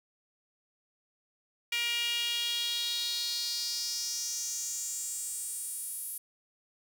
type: tone with high-pass filter sweep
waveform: sawtooth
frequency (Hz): 473.3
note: A#4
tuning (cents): +26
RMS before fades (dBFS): -34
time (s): 1.72-6.18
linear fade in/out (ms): 5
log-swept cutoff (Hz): 2500 to 11000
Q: 4.5
effects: none